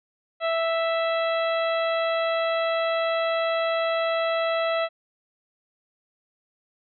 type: harmonic tone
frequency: 659.3 Hz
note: E5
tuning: in tune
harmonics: 1 / 2 / 3 / 4 / 5 / 6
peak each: -23 / -29 / -33 / -35 / -37 / -39 dBFS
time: 0.4-4.89 s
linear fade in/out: 50 ms
effects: none